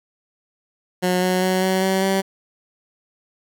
15% pulse tone with pitch steps, 181.5 / 183.72 / 185.96 / 188.23 / 190.52 / 192.85 Hz, F#3 / F#3 / F#3 / F#3 / G3 / G3, -33 / -12 / +9 / +30 / -49 / -28 cents, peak -11 dBFS, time 1.02-2.22 s, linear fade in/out 20 ms, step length 200 ms, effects none

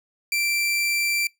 sawtooth tone, 2349 Hz, D7, in tune, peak -18 dBFS, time 0.32-1.27 s, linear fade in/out 2 ms, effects noise-tail reverb RT60 0.2 s tail -24 dB re dry

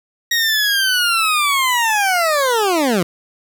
20% pulse linear sweep, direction down, 1892 to 161.7 Hz, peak -9 dBFS, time 0.31-3.03 s, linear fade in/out 5 ms, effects 8-bit

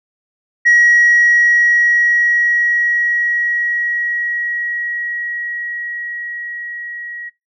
sine tone with level ramp, 1906 Hz, A#6, 38 cents sharp, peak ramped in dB -5 to -26 dBFS, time 0.65-7.3 s, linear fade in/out 20 ms, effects noise-tail reverb RT60 0.2 s tail -23 dB re dry + tanh soft clip ceiling -4 dBFS

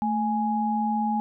sine tone pair together, 220.6 / 833 Hz, A3 / G#5, +5 / +5 cents, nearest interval octave + major seventh, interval 2300 cents, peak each -25 dBFS, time 0.02-1.2 s, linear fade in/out 0 ms, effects none

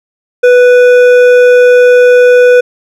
sine tone with hard clipping, 493.9 Hz, B4, in tune, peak -3 dBFS, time 0.43-2.61 s, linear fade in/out 10 ms, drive 9 dB, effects none

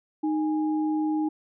sine tone pair together, 309.2 / 826.3 Hz, D#4 / G#5, -11 / -9 cents, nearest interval octave + perfect fourth, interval 1702 cents, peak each -23 / -34 dBFS, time 0.23-1.29 s, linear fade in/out 10 ms, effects none

